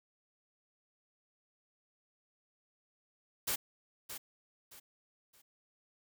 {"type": "noise with echo", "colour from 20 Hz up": "white", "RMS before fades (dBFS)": -34, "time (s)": [3.47, 3.56], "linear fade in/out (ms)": 10, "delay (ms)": 620, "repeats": 3, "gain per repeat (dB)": -10, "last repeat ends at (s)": 5.42, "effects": []}